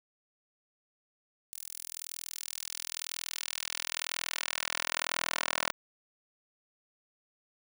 10% pulse tone with high-pass filter sweep, 41 Hz, E1, 9 cents flat, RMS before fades -37 dBFS, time 1.53-5.72 s, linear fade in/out 0 ms, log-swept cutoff 9300 to 1000 Hz, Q 0.74, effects none

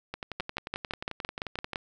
two click trains, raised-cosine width 0.3 ms, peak -19 / -15 dBFS, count 19 / 9, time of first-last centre 0.14-1.733 / 0.4-1.758 s, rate 11.3 / 5.89 Hz, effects none

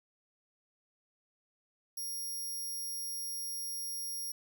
5% pulse tone, 5600 Hz, F8, 4 cents sharp, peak -31 dBFS, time 1.97-4.32 s, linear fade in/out 5 ms, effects none

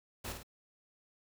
pink noise with echo, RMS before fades -41 dBFS, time 0.24-0.33 s, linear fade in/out 10 ms, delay 51 ms, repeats 2, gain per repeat -5 dB, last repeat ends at 0.432 s, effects none

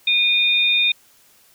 sine tone pair together, 2454 / 3653 Hz, D#7 / A#7, -25 / -36 cents, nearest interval perfect fifth, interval 689 cents, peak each -17 dBFS, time 0.07-0.92 s, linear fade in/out 5 ms, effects white hiss -54 dBFS RMS until 1.54 s

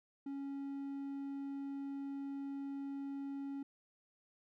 triangle tone, 277.3 Hz, C#4, 1 cent sharp, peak -38 dBFS, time 0.26-3.63 s, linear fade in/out 5 ms, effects none

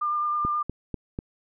sine tone with vibrato, 1200 Hz, D6, 37 cents sharp, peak -23 dBFS, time 0.01-0.63 s, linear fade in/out 10 ms, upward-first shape sine, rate 9.4 Hz, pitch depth 13 cents each way
click train, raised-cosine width 3 ms, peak -17 dBFS, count 4, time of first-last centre 0.45-1.189 s, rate 4.06 Hz
effects none

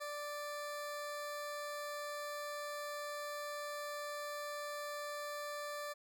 20% pulse tone, 587 Hz, D5, 1 cent flat, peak -36 dBFS, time 0-5.94 s, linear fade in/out 20 ms, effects none

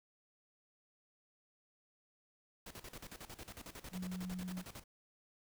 pink noise with tremolo, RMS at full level -49 dBFS, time 2.66-4.84 s, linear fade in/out 5 ms, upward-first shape square, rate 11 Hz, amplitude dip 80%
sine tone, 182.8 Hz, F#3, 21 cents flat, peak -40 dBFS, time 3.91-4.64 s, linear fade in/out 50 ms
effects none

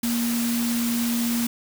sine tone in noise, 235.4 Hz, A#3, 17 cents sharp, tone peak -22 dBFS, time 0.03-1.47 s, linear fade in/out 5 ms, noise white, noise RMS -30 dBFS, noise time 0.03-1.47 s, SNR +5 dB, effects none

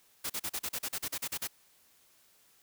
white noise bursts, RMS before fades -35 dBFS, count 13, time 0.24-1.475 s, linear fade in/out 10 ms, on 59 ms, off 39 ms, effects white hiss -65 dBFS RMS until 2.62 s

